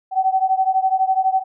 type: beating tone pair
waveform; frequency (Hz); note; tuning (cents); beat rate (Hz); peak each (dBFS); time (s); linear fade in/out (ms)
sine; 756 / 768; F#5 / G5; +37 / -36; 12; -17 / -19; 0.11-1.44; 50
effects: none